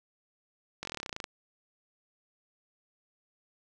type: slowing click train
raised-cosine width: 0.2 ms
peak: -19 dBFS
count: 15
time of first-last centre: 0.83-1.242 s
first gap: 21 ms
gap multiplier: 1.05
effects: none

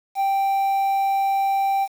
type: tone with quantisation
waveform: triangle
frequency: 784 Hz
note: G5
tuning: in tune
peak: -16 dBFS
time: 0.15-1.88 s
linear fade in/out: 50 ms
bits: 7
effects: none

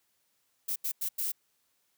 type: noise bursts at uneven times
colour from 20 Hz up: violet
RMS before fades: -32 dBFS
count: 4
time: 0.68-0.76 / 0.84-0.92 / 1.01-1.09 / 1.18-1.32 s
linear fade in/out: 10 ms
effects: white hiss -74 dBFS RMS until 1.97 s + high-pass 60 Hz 12 dB/octave

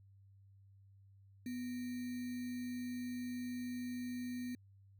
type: tone with sample-and-hold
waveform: sine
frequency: 246.9 Hz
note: B3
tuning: in tune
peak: -39 dBFS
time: 1.46-4.55 s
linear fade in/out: 2 ms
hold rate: 2100 Hz
effects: added 98 Hz sine -60 dBFS peak until 4.99 s

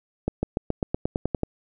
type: accelerating click train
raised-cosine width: 2 ms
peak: -10 dBFS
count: 11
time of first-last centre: 0.28-1.433 s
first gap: 150 ms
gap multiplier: 0.94
effects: none

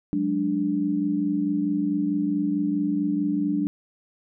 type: tone cluster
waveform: sine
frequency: 182.2 / 206.8 / 293.3 Hz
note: F#3 / G#3 / D4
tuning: -26 / -7 / -2 cents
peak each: -29 / -28 / -23 dBFS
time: 0.13-3.67 s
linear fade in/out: 0 ms
effects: none

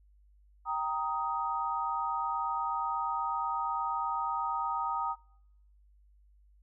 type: chord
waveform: sine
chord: Eb major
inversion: first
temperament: equal with one note detuned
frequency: 784 / 932.3 / 1251 Hz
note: G5 / Bb5 / Eb6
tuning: 0 / 0 / +9 cents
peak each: -37 / -33 / -33 dBFS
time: 0.65-5.16 s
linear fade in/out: 50 ms
effects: noise-tail reverb RT60 0.8 s tail -26 dB re dry + added 50 Hz sine -59 dBFS peak until 6.62 s

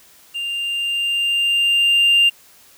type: tone with level ramp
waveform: triangle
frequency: 2794 Hz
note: F7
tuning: in tune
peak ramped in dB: -21 to -7 dBFS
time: 0.34-2.3 s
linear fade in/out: 20 ms
effects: tanh soft clip ceiling -6 dBFS + white hiss -49 dBFS RMS until 2.77 s

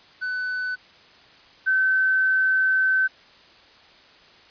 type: tone pair in turn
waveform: triangle / sine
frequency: 1500 / 1533.3 Hz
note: F#6 / G6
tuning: +23 / -39 cents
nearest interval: unison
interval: 38 cents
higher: second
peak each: -23 / -17 dBFS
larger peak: second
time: 0.21-0.76 / 1.66-3.08 s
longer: second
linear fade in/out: 20 ms
effects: white hiss -51 dBFS RMS until 4.5 s + resampled to 11025 Hz

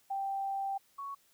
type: tone pair in turn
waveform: sine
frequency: 784 / 1113.2 Hz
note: G5 / C#6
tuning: 0 / +7 cents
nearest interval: tritone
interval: 607 cents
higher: second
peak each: -32 / -38 dBFS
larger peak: first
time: 0.1-0.78 / 0.98-1.15 s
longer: first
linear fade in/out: 10 ms
effects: white hiss -68 dBFS RMS until 1.33 s

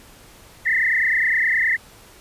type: tone with frequency modulation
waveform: sine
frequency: 1922 Hz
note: B6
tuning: 48 cents flat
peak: -16 dBFS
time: 0.65-1.77 s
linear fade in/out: 20 ms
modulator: 29.6 Hz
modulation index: 5
effects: pink hiss -47 dBFS RMS until 2.2 s + resampled to 32000 Hz

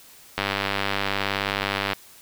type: click train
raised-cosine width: 0.3 ms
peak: -7 dBFS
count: 155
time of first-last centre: 0.38-1.932 s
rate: 99.2 Hz
effects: white hiss -49 dBFS RMS until 2.21 s

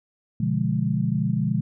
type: chord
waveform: sine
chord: B diminished seventh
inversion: none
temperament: equal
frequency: 123.47 / 146.83 / 174.61 / 207.7 Hz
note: B2 / D3 / F3 / Ab3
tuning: 0 / 0 / 0 / 0 cents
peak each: -26 dBFS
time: 0.4-1.61 s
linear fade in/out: 5 ms
effects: none

